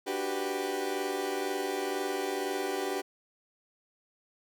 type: chord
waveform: 30% pulse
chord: G major seventh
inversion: second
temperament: equal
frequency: 293.7 / 370 / 392 / 493.9 Hz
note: D4 / F#4 / G4 / B4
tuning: 0 / 0 / 0 / 0 cents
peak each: -36 / -34 / -31 / -36 dBFS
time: 0.06-3.02 s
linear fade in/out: 20 ms
effects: none